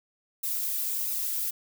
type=noise with flanger; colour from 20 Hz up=violet; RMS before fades=-30 dBFS; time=0.43-1.51 s; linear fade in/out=10 ms; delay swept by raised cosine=0.77 to 4.67 ms; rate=1.5 Hz; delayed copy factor=+0.8; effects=none